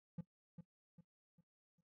triangle tone with echo, 170 Hz, F3, 46 cents flat, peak -39 dBFS, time 0.18-0.21 s, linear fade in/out 5 ms, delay 400 ms, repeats 4, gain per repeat -8 dB, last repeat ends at 1.81 s, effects noise-tail reverb RT60 0.1 s tail -17 dB re dry

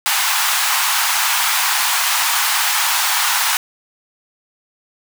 pink high-pass noise, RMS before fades -17 dBFS, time 0.06-3.57 s, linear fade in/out 0 ms, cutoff 810 Hz, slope 48 dB/octave, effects none

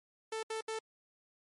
sawtooth tone bursts, 442.2 Hz, A4, 9 cents sharp, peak -32 dBFS, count 3, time 0.32-0.79 s, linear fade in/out 5 ms, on 110 ms, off 70 ms, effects MP3 48 kbps

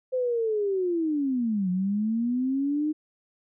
sine linear two-way sweep, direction down then up, 519 to 178.7 to 310 Hz, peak -23 dBFS, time 0.12-2.93 s, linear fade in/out 20 ms, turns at 1.7 s, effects none

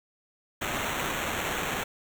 white noise with sample-and-hold, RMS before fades -31 dBFS, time 0.61-1.84 s, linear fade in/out 10 ms, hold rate 4900 Hz, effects none

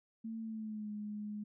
sine tone with pitch glide, 224.4 to 209.4 Hz, A3 to G#3, +34 to +15 cents, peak -39 dBFS, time 0.24-1.44 s, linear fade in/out 10 ms, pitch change -119 cents, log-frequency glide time 0.41-0.91 s, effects none

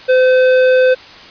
sine tone with tanh clipping, 512 Hz, C5, 38 cents flat, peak -9 dBFS, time 0.08-0.95 s, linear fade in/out 20 ms, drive 13 dB, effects white hiss -36 dBFS RMS until 1.3 s + resampled to 11025 Hz

